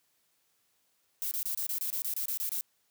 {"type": "noise bursts", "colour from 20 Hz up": "violet", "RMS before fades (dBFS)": -33, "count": 12, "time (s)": [1.22, 2.61], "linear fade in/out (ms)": 0, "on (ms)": 92, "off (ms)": 26, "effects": ["white hiss -73 dBFS RMS until 2.9 s", "high-pass 60 Hz 12 dB/octave"]}